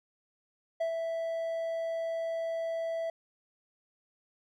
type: tone with ADSR envelope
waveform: triangle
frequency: 659.3 Hz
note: E5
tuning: in tune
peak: -25 dBFS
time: 0.8-3.1 s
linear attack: 11 ms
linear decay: 95 ms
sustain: -4 dB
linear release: 3 ms
effects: none